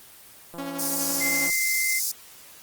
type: click train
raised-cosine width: 1 ms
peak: -27 dBFS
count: 164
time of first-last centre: 0.54-1.499 s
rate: 170 Hz
type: tone with tremolo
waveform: sawtooth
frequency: 277.2 Hz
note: C#4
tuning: in tune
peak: -26 dBFS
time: 0.58-1.48 s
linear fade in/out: 5 ms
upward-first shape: triangle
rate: 12 Hz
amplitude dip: 40%
type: high-pass noise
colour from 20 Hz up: pink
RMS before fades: -27 dBFS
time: 0.78-2.12 s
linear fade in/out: 20 ms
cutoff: 4900 Hz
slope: 48 dB/octave
type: tone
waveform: sine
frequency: 2080 Hz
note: C7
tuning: 11 cents flat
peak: -24 dBFS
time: 1.2-2 s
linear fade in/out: 20 ms
effects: white hiss -48 dBFS RMS until 2.62 s + Opus 24 kbps